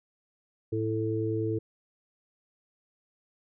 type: harmonic tone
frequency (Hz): 110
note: A2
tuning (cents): 0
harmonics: 1 / 3 / 4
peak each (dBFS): -31 / -31 / -31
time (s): 0.72-1.59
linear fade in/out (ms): 10
effects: none